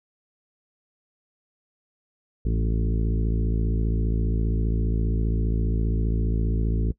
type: harmonic tone with a mistuned harmonic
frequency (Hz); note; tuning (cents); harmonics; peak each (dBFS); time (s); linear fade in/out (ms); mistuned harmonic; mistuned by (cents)
55; A1; 0; 1 / 2 / 3 / 4 / 5 / 6 / 7 / 8; -22 / -28 / -32 / -34 / -36 / -38 / -39 / -40; 2.45-6.92; 5; 3; +37
effects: noise-tail reverb RT60 0.1 s tail -20 dB re dry